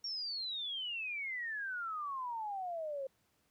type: exponential sweep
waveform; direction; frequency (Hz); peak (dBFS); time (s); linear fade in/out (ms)
sine; down; 5600 to 526; -37; 0.04-3.07; 5
effects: pink hiss -75 dBFS RMS until 3.5 s + high-pass 80 Hz 12 dB/octave